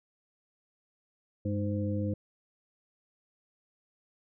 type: harmonic tone with a mistuned harmonic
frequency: 103 Hz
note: G#2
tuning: 14 cents flat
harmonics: 1 / 2 / 3 / 5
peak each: -31 / -34 / -36 / -38 dBFS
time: 1.45-2.14 s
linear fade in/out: 5 ms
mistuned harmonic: 1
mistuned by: -65 cents
effects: none